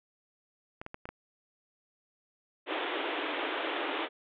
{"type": "clicks", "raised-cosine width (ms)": 0.5, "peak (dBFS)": -25, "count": 5, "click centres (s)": [0.815, 0.864, 0.944, 1.055, 1.09]}
{"type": "band-pass noise", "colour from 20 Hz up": "pink", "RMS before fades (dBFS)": -34, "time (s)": [2.66, 4.09], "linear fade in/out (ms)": 50, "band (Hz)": [280, 3600], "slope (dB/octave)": 96}
{"effects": []}